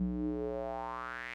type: tone with band-pass filter sweep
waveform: square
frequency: 60.7 Hz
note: B1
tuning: 29 cents flat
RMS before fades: -37 dBFS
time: 0-1.34 s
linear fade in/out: 0 ms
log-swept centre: 190 to 2200 Hz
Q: 4.6
effects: none